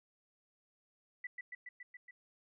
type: tone with echo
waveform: sine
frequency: 1975.5 Hz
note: B6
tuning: in tune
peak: -39 dBFS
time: 1.24-1.27 s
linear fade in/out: 5 ms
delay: 140 ms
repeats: 6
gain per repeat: -2 dB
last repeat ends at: 2.11 s
effects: none